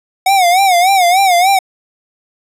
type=tone with vibrato; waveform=square; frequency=740 Hz; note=F#5; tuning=in tune; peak=-8 dBFS; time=0.26-1.59 s; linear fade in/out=5 ms; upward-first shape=sine; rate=3.4 Hz; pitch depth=120 cents each way; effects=resampled to 32000 Hz + 8-bit